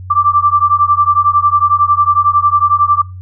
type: beating tone pair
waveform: sine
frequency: 1169 / 1180 Hz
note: D6 / D6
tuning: -8 / +8 cents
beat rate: 11 Hz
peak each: -11 dBFS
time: 0.1-3.02 s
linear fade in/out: 10 ms
effects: noise-tail reverb RT60 0.3 s tail -23 dB re dry + added 92 Hz sine -26 dBFS peak until 3.21 s

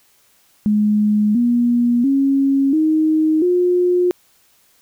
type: tone with pitch steps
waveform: sine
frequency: 210.1 / 240 / 274 / 313 / 357.5 Hz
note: G#3 / B3 / C#4 / D#4 / F4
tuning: +20 / -49 / -20 / +10 / +41 cents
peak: -12 dBFS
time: 0.66-4.11 s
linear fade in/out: 0 ms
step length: 690 ms
effects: white hiss -56 dBFS RMS until 4.81 s

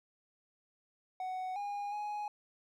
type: tone with pitch steps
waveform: triangle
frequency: 744 / 815 / 834 Hz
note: F#5 / G#5 / G#5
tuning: +9 / -33 / +7 cents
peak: -34 dBFS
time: 1.2-2.28 s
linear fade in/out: 2 ms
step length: 360 ms
effects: none

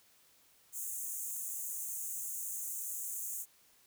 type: high-pass noise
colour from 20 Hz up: pink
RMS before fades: -40 dBFS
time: 0.72-3.46 s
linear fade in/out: 50 ms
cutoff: 6400 Hz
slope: 96 dB/octave
effects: white hiss -66 dBFS RMS until 3.86 s

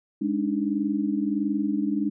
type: tone cluster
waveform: sine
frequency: 206.6 / 285.3 / 306.8 Hz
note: G#3 / C#4 / D#4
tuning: -9 / +50 / -24 cents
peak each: -27 dBFS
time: 0.21-2.1 s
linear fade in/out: 10 ms
effects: none

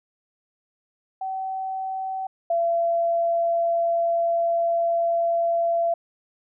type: tone pair in turn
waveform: sine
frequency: 763 / 677.4 Hz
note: G5 / E5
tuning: -47 / +47 cents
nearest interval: major second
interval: 206 cents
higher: first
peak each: -26 / -19 dBFS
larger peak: second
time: 1.21-2.27 / 2.5-5.94 s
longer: second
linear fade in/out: 5 ms
effects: none

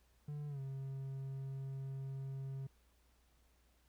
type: tone with pitch glide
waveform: triangle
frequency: 147.3 to 135.07 Hz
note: D3 to C#3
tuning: +6 to -45 cents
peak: -39 dBFS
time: 0.28-2.67 s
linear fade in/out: 5 ms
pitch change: -151 cents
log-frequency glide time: 0.48-0.6 s
effects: added 60 Hz sine -70 dBFS peak until 3.88 s + pink hiss -75 dBFS RMS until 3.88 s

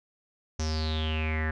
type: tone with low-pass filter sweep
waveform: square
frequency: 78.5 Hz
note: D#2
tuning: 16 cents sharp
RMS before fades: -29 dBFS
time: 0.59-1.51 s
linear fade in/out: 5 ms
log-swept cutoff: 6000 to 1700 Hz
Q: 9.3
effects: none

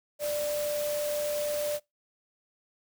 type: tone in noise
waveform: sine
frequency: 591 Hz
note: D5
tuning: 11 cents sharp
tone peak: -28 dBFS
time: 0.19-1.8 s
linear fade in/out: 50 ms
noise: white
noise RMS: -38 dBFS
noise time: 0.19-1.8 s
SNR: +7 dB
effects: noise-tail reverb RT60 0.2 s tail -24 dB re dry

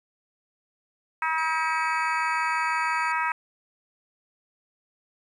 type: harmonic tone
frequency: 320 Hz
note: D#4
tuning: 49 cents sharp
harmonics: 3 / 4 / 5 / 6 / 7 / 8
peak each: -27 / -29 / -31 / -33 / -34 / -35 dBFS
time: 1.22-3.32 s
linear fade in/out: 2 ms
type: tone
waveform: sawtooth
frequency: 2306 Hz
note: D7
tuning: 32 cents flat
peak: -34 dBFS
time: 1.38-3.12 s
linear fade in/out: 2 ms
effects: resampled to 22050 Hz + 9-bit

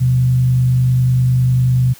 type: tone with frequency modulation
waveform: sine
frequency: 126.5 Hz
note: B2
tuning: 42 cents sharp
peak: -10 dBFS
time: 0-1.94 s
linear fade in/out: 20 ms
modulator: 50.1 Hz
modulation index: 0.28
effects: white hiss -42 dBFS RMS until 1.99 s

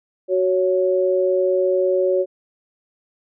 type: tone pair together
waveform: sine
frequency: 371.8 / 557 Hz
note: F#4 / C#5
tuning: +8 / +8 cents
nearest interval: perfect fifth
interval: 700 cents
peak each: -18 dBFS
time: 0.28-2.26 s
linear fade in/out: 50 ms
effects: none

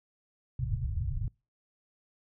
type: low-pass noise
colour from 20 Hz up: white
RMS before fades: -32 dBFS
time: 0.59-1.28 s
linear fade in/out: 2 ms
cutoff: 140 Hz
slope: 96 dB/octave
effects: noise-tail reverb RT60 0.3 s tail -26 dB re dry

